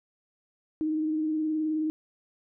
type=tone with vibrato; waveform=sine; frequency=311.1 Hz; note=D#4; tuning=in tune; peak=-25 dBFS; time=0.81-1.9 s; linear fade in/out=0 ms; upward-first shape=triangle; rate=19 Hz; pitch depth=33 cents each way; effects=none